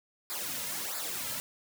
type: noise with flanger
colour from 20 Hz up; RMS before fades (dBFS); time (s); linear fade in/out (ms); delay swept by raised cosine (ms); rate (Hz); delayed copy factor
white; -36; 0.3-1.4; 0; 0.33 to 2.73; 1.5; -0.75
effects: none